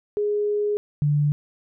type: tone pair in turn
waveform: sine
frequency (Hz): 415.3 / 146.83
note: G#4 / D3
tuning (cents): 0 / 0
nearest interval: octave + tritone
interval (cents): 1800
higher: first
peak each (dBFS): -20 / -17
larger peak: second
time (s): 0.17-0.77 / 1.02-1.32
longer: first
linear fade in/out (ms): 0
effects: none